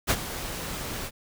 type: noise with ADSR envelope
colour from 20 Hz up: pink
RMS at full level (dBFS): -21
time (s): 0.07-1.11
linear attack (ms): 34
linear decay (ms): 51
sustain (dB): -13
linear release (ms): 51
effects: none